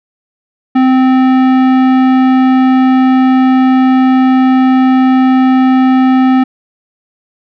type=tone with tanh clipping; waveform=sine; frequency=259.5 Hz; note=C4; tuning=14 cents flat; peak=-7 dBFS; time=0.75-6.44 s; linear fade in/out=10 ms; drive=16 dB; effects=none